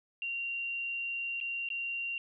sine tone with dropouts, 2763 Hz, F7, 19 cents flat, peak -33 dBFS, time 0.22-2.18 s, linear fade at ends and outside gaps 1 ms, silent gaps 1.402-1.411 / 1.688-1.702 s, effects none

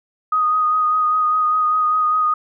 sine tone with vibrato, 1244.5 Hz, D#6, in tune, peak -14 dBFS, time 0.32-2.34 s, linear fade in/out 5 ms, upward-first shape sine, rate 5 Hz, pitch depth 19 cents each way, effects none

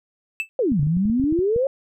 triangle tone with exponential decay, 2637 Hz, E7, in tune, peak -16 dBFS, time 0.4-0.49 s, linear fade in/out 0 ms, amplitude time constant 18 ms
sine exponential two-way sweep, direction down then up, 559 to 138.59 to 559 Hz, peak -17 dBFS, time 0.59-1.67 s, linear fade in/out 2 ms, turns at 0.81 s
clicks, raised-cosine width 5 ms, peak -19 dBFS, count 12, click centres 0.719 / 0.795 / 0.83 / 0.869 / 0.969 / 1.055 / 1.099 / 1.198 / 1.24 / 1.325 / 1.39 / 1.562 s
effects none

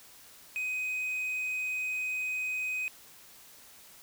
triangle tone, 2511 Hz, D#7, 15 cents sharp, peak -29 dBFS, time 0.56-2.88 s, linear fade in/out 0 ms, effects white hiss -54 dBFS RMS until 4.02 s

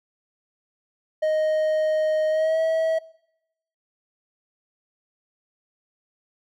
triangle tone with pitch glide, 622.3 to 645.4 Hz, D#5 to E5, 0 to -37 cents, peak -17 dBFS, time 1.22-2.99 s, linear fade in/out 10 ms, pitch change +63 cents, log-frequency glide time 2.29-2.6 s, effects noise-tail reverb RT60 0.8 s tail -22 dB re dry

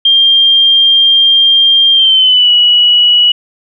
sine tone with pitch glide, 3195 to 2930 Hz, G7 to F#7, +32 to -18 cents, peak -4 dBFS, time 0.05-3.32 s, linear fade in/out 5 ms, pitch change -150 cents, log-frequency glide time 1.93-2.51 s, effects none

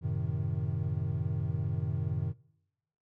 triangle chord, F# diminished seventh, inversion none, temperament equal, 92.5 / 110 / 130.81 / 155.56 Hz, F#2 / A2 / C3 / Eb3, 0 / 0 / 0 / 0 cents, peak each -33 dBFS, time 0.01-2.34 s, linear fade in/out 50 ms, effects noise-tail reverb RT60 0.9 s tail -24 dB re dry

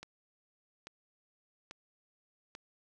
click train, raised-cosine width 0.2 ms, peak -28 dBFS, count 4, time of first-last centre 0.03-2.551 s, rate 1.19 Hz, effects none

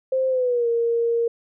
sine tone with pitch glide, 523.3 to 466.2 Hz, C5 to A#4, 0 to 0 cents, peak -18 dBFS, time 0.12-1.28 s, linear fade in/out 5 ms, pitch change -200 cents, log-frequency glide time 0.29-0.68 s, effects none

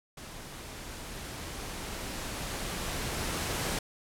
pink noise with level ramp, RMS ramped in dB -45 to -31 dBFS, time 0.17-3.79 s, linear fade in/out 5 ms, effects low-pass 12000 Hz 12 dB/octave

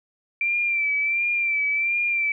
sine tone with vibrato, 2349 Hz, D7, in tune, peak -20 dBFS, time 0.41-2.32 s, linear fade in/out 2 ms, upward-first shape sine, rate 1.4 Hz, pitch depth 46 cents each way, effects none

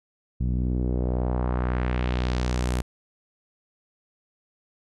sawtooth tone with low-pass filter sweep, 61.8 Hz, B1, 2 cents sharp, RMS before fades -25 dBFS, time 0.4-2.82 s, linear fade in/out 10 ms, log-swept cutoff 170 to 11000 Hz, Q 1.4, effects none

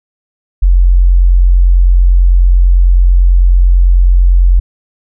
sine tone, 44.53 Hz, F1, 34 cents sharp, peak -3 dBFS, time 0.62-4.6 s, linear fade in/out 10 ms, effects none

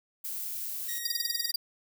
violet noise, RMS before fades -36 dBFS, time 0.24-0.99 s, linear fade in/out 10 ms
5% pulse tone, 1885 Hz, A#6, 19 cents sharp, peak -24 dBFS, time 0.88-1.52 s, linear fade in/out 10 ms
45% pulse tone bursts, 4781 Hz, D8, 30 cents sharp, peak -25 dBFS, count 11, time 1.05-1.56 s, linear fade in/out 5 ms, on 20 ms, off 29 ms
effects none

